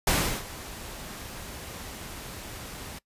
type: noise with ADSR envelope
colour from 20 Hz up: pink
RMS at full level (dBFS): -22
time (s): 0.07-2.99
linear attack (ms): 4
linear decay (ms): 350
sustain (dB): -18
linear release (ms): 9
effects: noise-tail reverb RT60 0.1 s tail -22 dB re dry + resampled to 32000 Hz